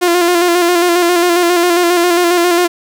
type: tone with vibrato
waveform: sawtooth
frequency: 349.2 Hz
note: F4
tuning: in tune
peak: -5 dBFS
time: 0.01-2.68 s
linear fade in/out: 20 ms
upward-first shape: square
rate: 7.4 Hz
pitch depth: 36 cents each way
effects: none